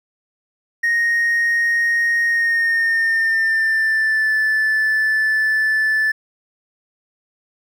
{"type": "tone with pitch glide", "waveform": "triangle", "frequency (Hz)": [1864.7, 1749.9], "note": ["A#6", "A6"], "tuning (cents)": [0, -10], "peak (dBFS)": -12, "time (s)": [0.83, 6.12], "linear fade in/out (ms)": 10, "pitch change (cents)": -110, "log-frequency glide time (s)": [2.26, 4.32], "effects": ["tanh soft clip ceiling -9 dBFS"]}